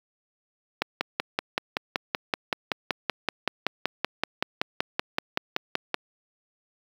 click train, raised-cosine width 0.3 ms, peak -7 dBFS, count 28, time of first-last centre 0.82-5.943 s, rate 5.27 Hz, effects high-pass 200 Hz 12 dB/octave + 7-bit

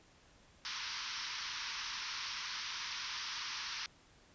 white band-pass noise, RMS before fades -42 dBFS, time 0.65-3.86 s, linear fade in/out 0 ms, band 910 to 5900 Hz, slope 96 dB/octave, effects pink hiss -64 dBFS RMS until 4.34 s + resampled to 16000 Hz

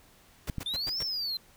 pink noise bursts, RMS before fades -39 dBFS, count 5, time 0.47-1.03 s, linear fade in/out 5 ms, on 32 ms, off 100 ms
clicks, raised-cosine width 5 ms, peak -21 dBFS, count 2, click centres 0.498 / 0.583 s
triangle linear two-way sweep, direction up then down, 3497 to 5520 to 4051 Hz, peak -29 dBFS, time 0.66-1.37 s, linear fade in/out 2 ms, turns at 1.01 s
effects pink hiss -59 dBFS RMS until 1.56 s

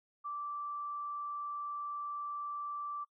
sine tone, 1168 Hz, D6, 10 cents flat, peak -37 dBFS, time 0.24-3.05 s, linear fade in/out 20 ms, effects noise-tail reverb RT60 0.1 s tail -24 dB re dry

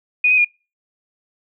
sine tone with pitch steps, 2472 / 2513 / 2428 Hz, D#7 / D#7 / D#7, -12 / +17 / -43 cents, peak -11 dBFS, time 0.24-0.447 s, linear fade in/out 5 ms, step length 69 ms, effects noise-tail reverb RT60 0.3 s tail -26 dB re dry

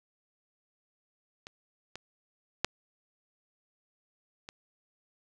clicks, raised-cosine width 0.2 ms, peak -26 / -23 / -8 / -25 dBFS, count 4, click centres 1.469 / 1.956 / 2.646 / 4.489 s, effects none

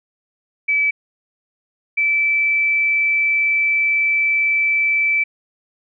sine tone pair in turn, 2300 / 2319 Hz, D7 / D7, -37 / -22 cents, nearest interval unison, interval 15 cents, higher second, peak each -14 dBFS, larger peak neither, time 0.68-0.91 / 1.97-5.24 s, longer second, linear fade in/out 10 ms, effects none

